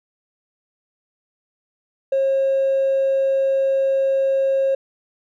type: tone with hard clipping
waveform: sine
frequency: 540 Hz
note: C#5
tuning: 45 cents flat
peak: -16 dBFS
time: 2.12-4.75 s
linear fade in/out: 5 ms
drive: 1 dB
effects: none